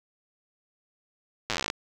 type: slowing click train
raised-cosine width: 0.2 ms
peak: -10 dBFS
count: 16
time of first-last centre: 1.5-1.701 s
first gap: 8 ms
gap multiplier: 1.07
effects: none